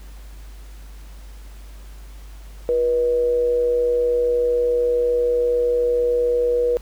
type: tone with amplitude modulation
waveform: sine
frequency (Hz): 484.4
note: B4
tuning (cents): -34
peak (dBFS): -14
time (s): 2.69-6.77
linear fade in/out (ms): 0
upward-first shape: sine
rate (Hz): 133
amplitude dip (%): 40
effects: added 50 Hz sine -36 dBFS peak until 6.81 s + pink hiss -50 dBFS RMS until 6.81 s